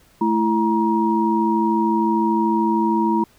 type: tone cluster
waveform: sine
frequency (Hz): 219.4 / 332.7 / 946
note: A3 / E4 / A#5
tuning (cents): -5 / +16 / +25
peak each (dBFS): -20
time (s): 0.21-3.24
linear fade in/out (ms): 5
effects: pink hiss -55 dBFS RMS until 3.38 s